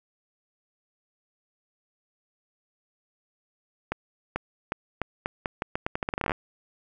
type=accelerating click train; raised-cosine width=0.5 ms; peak=-12 dBFS; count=21; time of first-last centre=3.92-6.318 s; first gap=440 ms; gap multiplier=0.82; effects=none